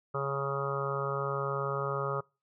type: harmonic tone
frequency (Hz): 138.59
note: C#3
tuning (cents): 0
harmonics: 1 / 3 / 4 / 5 / 6 / 7 / 8 / 9 / 10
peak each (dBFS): -36 / -36 / -37 / -46 / -45 / -43 / -41 / -35 / -45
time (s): 0.14-2.21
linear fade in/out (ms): 10
effects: noise-tail reverb RT60 0.3 s tail -26 dB re dry